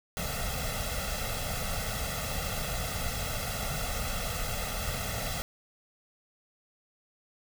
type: noise with comb filter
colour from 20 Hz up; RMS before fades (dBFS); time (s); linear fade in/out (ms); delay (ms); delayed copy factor
pink; -33; 0.17-5.42; 0; 1.5; +0.95
effects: none